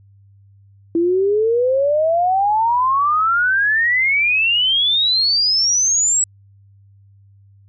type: exponential sweep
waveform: sine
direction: up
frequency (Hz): 329.6 to 7860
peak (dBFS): -13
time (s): 0.95-6.24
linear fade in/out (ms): 2
effects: added 99 Hz sine -46 dBFS peak until 7.68 s